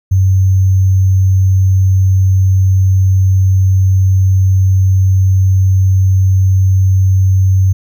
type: tone with sample-and-hold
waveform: sine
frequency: 94.8 Hz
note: F#2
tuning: 43 cents sharp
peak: -6 dBFS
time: 0.11-7.73 s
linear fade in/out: 10 ms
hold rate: 6300 Hz
effects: none